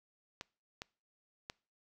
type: clicks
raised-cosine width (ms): 0.2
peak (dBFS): -24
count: 3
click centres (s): 0.411 / 0.819 / 1.499
effects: noise-tail reverb RT60 0.4 s tail -25 dB re dry